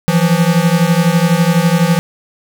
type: beating tone pair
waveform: square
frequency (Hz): 164.2 / 176.2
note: E3 / F3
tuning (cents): -6 / +16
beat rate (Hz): 12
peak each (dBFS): -13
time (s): 0.08-1.99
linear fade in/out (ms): 0
effects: none